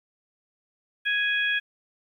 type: harmonic tone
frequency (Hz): 830.6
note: G#5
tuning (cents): 0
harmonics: 2 / 3 / 4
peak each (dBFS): -24 / -28 / -30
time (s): 1.05-1.6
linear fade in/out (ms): 20
effects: 10-bit